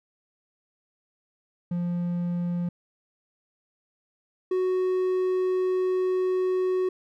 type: tone pair in turn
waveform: triangle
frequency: 174.61 / 370 Hz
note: F3 / F#4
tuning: 0 / 0 cents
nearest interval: octave + minor second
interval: 1300 cents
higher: second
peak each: -23 / -20 dBFS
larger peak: second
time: 1.71-2.69 / 4.51-6.89 s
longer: second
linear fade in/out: 5 ms
effects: none